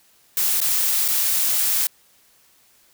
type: noise with dropouts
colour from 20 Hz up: blue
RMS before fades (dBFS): -20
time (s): 0.37-1.87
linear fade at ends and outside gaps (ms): 2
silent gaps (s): 0.604-0.614 / 1.081-1.085
effects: white hiss -57 dBFS RMS until 2.93 s